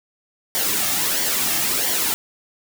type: noise with flanger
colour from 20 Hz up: white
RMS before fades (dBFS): -21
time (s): 0.55-2.14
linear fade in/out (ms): 0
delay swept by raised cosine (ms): 0.77 to 2.07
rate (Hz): 1.5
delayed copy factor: -0.55
effects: none